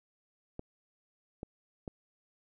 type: clicks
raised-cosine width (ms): 2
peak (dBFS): -26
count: 3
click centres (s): 0.594 / 1.431 / 1.878
effects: none